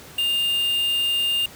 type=tone with quantisation; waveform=triangle; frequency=2810 Hz; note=F7; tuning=10 cents sharp; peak=-18 dBFS; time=0.18-1.46 s; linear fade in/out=5 ms; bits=5; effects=pink hiss -43 dBFS RMS until 1.55 s + high-pass 60 Hz 12 dB/octave